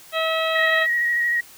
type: harmonic tone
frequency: 645 Hz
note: E5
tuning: 38 cents flat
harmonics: 1 / 2 / 3 / 4 / 5 / 6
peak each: -23 / -26 / -28 / -29 / -30 / -31 dBFS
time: 0.12-0.87 s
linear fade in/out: 50 ms
type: tone with vibrato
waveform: sine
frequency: 1900 Hz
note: A#6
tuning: 33 cents sharp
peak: -18 dBFS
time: 0.55-1.41 s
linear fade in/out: 10 ms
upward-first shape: square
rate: 13 Hz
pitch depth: 17 cents each way
effects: white hiss -46 dBFS RMS until 1.57 s